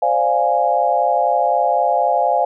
sine chord, D half-diminished seventh, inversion third, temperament equal, 523.3 / 587.3 / 698.5 / 830.6 Hz, C5 / D5 / F5 / Ab5, 0 / 0 / 0 / 0 cents, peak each -21 / -21 / -17 / -18 dBFS, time 0.02-2.45 s, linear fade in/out 5 ms, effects none

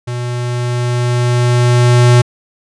square tone with level ramp, 121.9 Hz, B2, 22 cents flat, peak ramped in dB -19 to -5 dBFS, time 0.07-2.22 s, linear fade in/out 10 ms, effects resampled to 22050 Hz

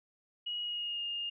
sine tone with pitch glide, 2900 to 2830 Hz, F#7 to F7, -35 to +22 cents, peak -34 dBFS, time 0.46-1.3 s, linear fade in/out 10 ms, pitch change -43 cents, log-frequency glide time 0.62-1.04 s, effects none

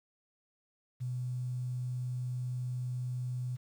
sine tone, 125.1 Hz, B2, 23 cents sharp, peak -33 dBFS, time 1-3.57 s, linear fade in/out 20 ms, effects 10-bit

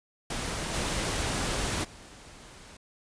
pink noise with level steps, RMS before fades -33 / -30 / -49 dBFS, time 0.3-2.77 s, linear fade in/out 5 ms, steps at 0.73 / 1.83 s, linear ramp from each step 20 ms, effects resampled to 22050 Hz

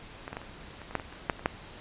clicks, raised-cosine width 0.5 ms, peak -22 / -22 / -20 / -29 / -27 / -28 / -12 / -23 / -29 / -10 / -29 / -9 dBFS, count 12, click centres 0.279 / 0.33 / 0.369 / 0.416 / 0.817 / 0.91 / 0.953 / 0.998 / 1.126 / 1.298 / 1.394 / 1.459 s, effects pink hiss -47 dBFS RMS until 1.8 s + resampled to 8000 Hz

